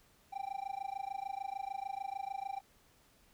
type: tone with amplitude modulation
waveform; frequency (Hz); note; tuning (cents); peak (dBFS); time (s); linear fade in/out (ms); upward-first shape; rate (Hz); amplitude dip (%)
triangle; 786; G5; +4; -32; 0.32-2.61; 20; sine; 26.7; 100
effects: pink hiss -67 dBFS RMS until 3.33 s